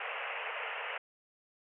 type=band-pass noise; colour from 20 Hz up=white; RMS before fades=-39 dBFS; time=0-0.98 s; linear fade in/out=5 ms; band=440 to 2900 Hz; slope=96 dB/octave; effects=none